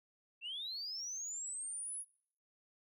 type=linear sweep; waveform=sine; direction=up; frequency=2637 to 10570 Hz; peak=-39 dBFS; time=0.41-2.05 s; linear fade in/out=50 ms; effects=noise-tail reverb RT60 0.6 s tail -24 dB re dry + tanh soft clip ceiling -36 dBFS